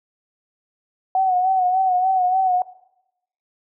sine tone with vibrato, 744 Hz, F#5, 9 cents sharp, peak -15 dBFS, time 1.15-2.62 s, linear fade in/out 2 ms, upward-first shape sine, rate 3.4 Hz, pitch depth 52 cents each way, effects noise-tail reverb RT60 0.8 s tail -17 dB re dry

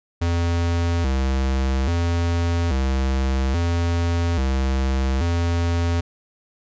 square tone with vibrato, 75.1 Hz, D2, 39 cents sharp, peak -19 dBFS, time 0.21-6.01 s, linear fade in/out 10 ms, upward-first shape square, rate 0.6 Hz, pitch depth 220 cents each way, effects resampled to 16000 Hz

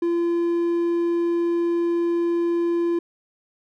triangle tone, 341.8 Hz, F4, 37 cents flat, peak -17 dBFS, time 0.02-2.99 s, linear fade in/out 5 ms, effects none

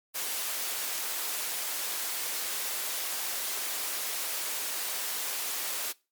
white high-pass noise, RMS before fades -33 dBFS, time 0.14-5.93 s, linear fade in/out 20 ms, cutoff 400 Hz, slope 12 dB/octave, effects noise-tail reverb RT60 0.3 s tail -23 dB re dry + MP3 96 kbps

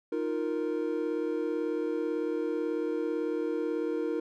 triangle chord, Eb suspended second, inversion none, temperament equal, 311.1 / 349.2 / 466.2 Hz, Eb4 / F4 / Bb4, 0 / 0 / 0 cents, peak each -31 / -32 / -30 dBFS, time 0.12-4.2 s, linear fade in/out 5 ms, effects none

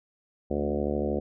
harmonic tone with a mistuned harmonic, 73 Hz, D2, 10 cents flat, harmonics 1 / 2 / 3 / 4 / 5 / 6 / 7 / 8 / 9 / 10, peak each -34 / -40 / -32 / -35 / -32 / -35 / -33 / -36 / -41 / -42 dBFS, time 0.5-1.2 s, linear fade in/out 10 ms, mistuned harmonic 3, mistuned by -21 cents, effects none

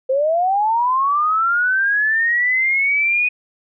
sine linear sweep, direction up, 511 to 2489 Hz, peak -14 dBFS, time 0.09-3.29 s, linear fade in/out 10 ms, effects none

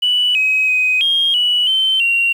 sine tone with pitch steps, 2962 / 2539 / 2511 / 3235 / 2945 / 3089 / 2754 Hz, F#7 / D#7 / D#7 / G#7 / F#7 / G7 / F7, +1 / +34 / +15 / -46 / -9 / -26 / -25 cents, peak -11 dBFS, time 0.02-2.33 s, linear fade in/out 10 ms, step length 330 ms, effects tanh soft clip ceiling -7 dBFS + 7-bit

